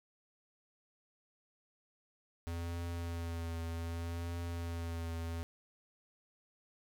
square tone with vibrato, 84.3 Hz, E2, 39 cents sharp, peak -38 dBFS, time 2.47-5.43 s, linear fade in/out 0 ms, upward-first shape triangle, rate 0.65 Hz, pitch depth 30 cents each way, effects none

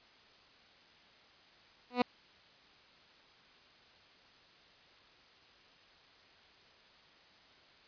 15% pulse tone with exponential growth, 246.3 Hz, B3, 5 cents flat, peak -16 dBFS, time 1.9-2.02 s, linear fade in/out 5 ms, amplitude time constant 26 ms, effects white hiss -61 dBFS RMS until 7.87 s + resampled to 11025 Hz

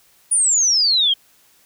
sine exponential sweep, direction down, 9780 to 3136 Hz, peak -13 dBFS, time 0.31-1.14 s, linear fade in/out 10 ms, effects white hiss -55 dBFS RMS until 1.65 s

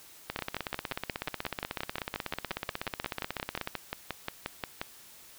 two click trains, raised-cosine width 0.3 ms, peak -16 / -16 dBFS, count 56 / 26, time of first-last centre 0.3-3.674 / 0.39-4.815 s, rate 16.3 / 5.65 Hz, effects white hiss -53 dBFS RMS until 5.38 s

